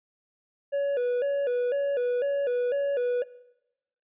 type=tone with vibrato; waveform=triangle; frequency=525 Hz; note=C5; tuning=6 cents sharp; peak=-22 dBFS; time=0.72-3.24 s; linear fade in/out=20 ms; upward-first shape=square; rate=2 Hz; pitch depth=120 cents each way; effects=noise-tail reverb RT60 0.9 s tail -19 dB re dry + resampled to 8000 Hz